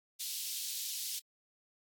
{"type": "high-pass noise", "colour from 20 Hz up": "pink", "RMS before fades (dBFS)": -39, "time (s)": [0.19, 1.2], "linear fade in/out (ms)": 20, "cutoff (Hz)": 3500, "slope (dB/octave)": 24, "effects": ["AAC 64 kbps"]}